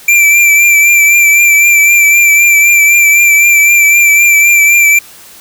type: tone with vibrato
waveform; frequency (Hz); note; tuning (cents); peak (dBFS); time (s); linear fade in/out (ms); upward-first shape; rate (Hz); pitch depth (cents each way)
square; 2349; D7; 0; -4; 0.08-4.99; 5; triangle; 3.9; 37
effects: white hiss -35 dBFS RMS until 5.4 s